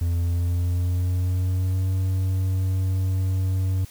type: tone with pitch glide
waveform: triangle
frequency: 85.6 to 93.89 Hz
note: F2 to F#2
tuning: -34 to +26 cents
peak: -18 dBFS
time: 0.01-3.85 s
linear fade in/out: 5 ms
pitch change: +160 cents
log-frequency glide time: 0.13-1.89 s
effects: white hiss -49 dBFS RMS until 3.9 s